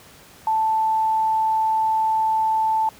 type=tone; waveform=sine; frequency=880 Hz; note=A5; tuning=in tune; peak=-17 dBFS; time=0.47-2.89 s; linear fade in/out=2 ms; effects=pink hiss -47 dBFS RMS until 2.99 s + high-pass 60 Hz 12 dB/octave